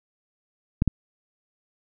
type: clicks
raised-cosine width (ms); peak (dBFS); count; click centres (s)
5; -7; 2; 0.821 / 0.877
effects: none